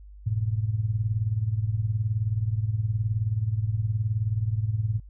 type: tone with tremolo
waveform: sine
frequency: 108.5 Hz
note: A2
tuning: 24 cents flat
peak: -19 dBFS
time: 0.26-5 s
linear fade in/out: 10 ms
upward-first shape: triangle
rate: 19 Hz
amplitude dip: 85%
effects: added 50 Hz sine -43 dBFS peak until 5.09 s